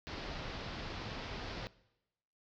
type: low-pass noise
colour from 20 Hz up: pink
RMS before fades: -43 dBFS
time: 0.07-1.67 s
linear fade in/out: 0 ms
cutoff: 5200 Hz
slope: 48 dB/octave
effects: noise-tail reverb RT60 0.9 s tail -20 dB re dry